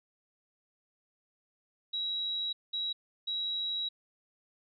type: tone bursts at uneven times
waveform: sine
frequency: 3869 Hz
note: B7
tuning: 36 cents flat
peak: -31 dBFS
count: 3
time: 1.93-2.53 / 2.73-2.93 / 3.27-3.89 s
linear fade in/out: 10 ms
effects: none